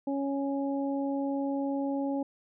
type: harmonic tone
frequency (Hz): 277.2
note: C#4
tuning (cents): 0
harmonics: 1 / 2 / 3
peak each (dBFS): -29 / -35 / -39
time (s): 0.07-2.23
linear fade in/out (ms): 5
effects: none